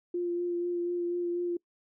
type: tone with vibrato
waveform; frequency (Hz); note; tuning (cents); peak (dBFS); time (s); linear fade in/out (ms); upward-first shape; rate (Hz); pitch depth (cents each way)
sine; 349.2; F4; 0; -28; 0.14-1.57; 5; sine; 4.1; 15
effects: noise-tail reverb RT60 0.1 s tail -25 dB re dry